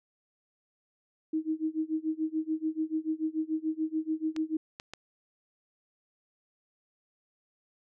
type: tone with tremolo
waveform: sine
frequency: 315.4 Hz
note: D#4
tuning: 24 cents sharp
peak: -25 dBFS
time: 1.33-4.57 s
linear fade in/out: 5 ms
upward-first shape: sine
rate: 6.9 Hz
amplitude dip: 95%
type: clicks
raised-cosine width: 0.2 ms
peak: -23 dBFS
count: 3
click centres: 4.364 / 4.799 / 4.936 s
effects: none